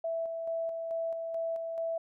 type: tone with tremolo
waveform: sine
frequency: 660 Hz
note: E5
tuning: 2 cents sharp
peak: -30 dBFS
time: 0.04-1.98 s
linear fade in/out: 5 ms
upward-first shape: square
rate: 2.3 Hz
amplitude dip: 35%
effects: none